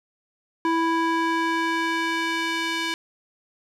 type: tone with band-pass filter sweep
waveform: square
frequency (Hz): 329.6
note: E4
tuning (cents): 0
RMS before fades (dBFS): -24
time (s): 0.65-2.94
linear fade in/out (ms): 0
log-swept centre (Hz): 910 to 2900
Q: 1
effects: none